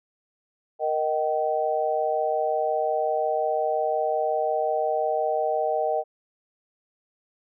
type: chord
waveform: sine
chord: Eb major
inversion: second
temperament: equal with one note detuned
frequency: 466.2 / 622.3 / 767.9 Hz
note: Bb4 / Eb5 / G5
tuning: 0 / 0 / -36 cents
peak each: -28 / -25 / -26 dBFS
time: 0.79-6.04 s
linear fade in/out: 50 ms
effects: none